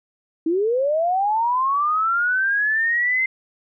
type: linear sweep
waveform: sine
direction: up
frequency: 311.1 to 2085 Hz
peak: -17 dBFS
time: 0.46-3.26 s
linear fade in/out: 5 ms
effects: none